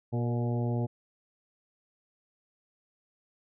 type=harmonic tone with a mistuned harmonic; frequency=119.9 Hz; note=A#2; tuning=49 cents sharp; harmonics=1 / 2 / 3 / 4 / 5 / 6 / 7; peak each=-28 / -34 / -38 / -40 / -42 / -44 / -45 dBFS; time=0.12-0.87 s; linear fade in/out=20 ms; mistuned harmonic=4; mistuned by=-28 cents; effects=none